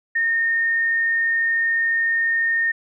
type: tone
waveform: sine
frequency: 1833 Hz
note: A#6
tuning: 30 cents flat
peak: -17 dBFS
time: 0.15-2.72 s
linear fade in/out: 10 ms
effects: none